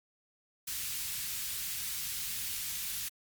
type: band-stop noise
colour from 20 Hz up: white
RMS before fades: -37 dBFS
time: 0.67-3.09 s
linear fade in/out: 10 ms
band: 140 to 2000 Hz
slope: 12 dB/octave
effects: Opus 48 kbps